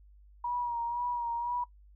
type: tone with vibrato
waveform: sine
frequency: 955 Hz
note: A#5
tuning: 42 cents sharp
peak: -30 dBFS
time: 0.44-1.64 s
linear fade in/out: 5 ms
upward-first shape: sine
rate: 2 Hz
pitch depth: 36 cents each way
effects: noise-tail reverb RT60 0.1 s tail -19 dB re dry + added 50 Hz sine -54 dBFS peak until 1.95 s